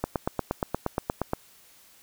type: click train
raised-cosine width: 1 ms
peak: -11 dBFS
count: 12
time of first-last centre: 0.04-1.334 s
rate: 8.5 Hz
effects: white hiss -56 dBFS RMS until 2.02 s